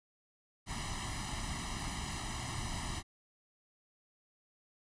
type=noise with comb filter; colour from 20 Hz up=pink; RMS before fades=-39 dBFS; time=0.66-3.03 s; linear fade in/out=50 ms; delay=1 ms; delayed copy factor=+0.95; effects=resampled to 22050 Hz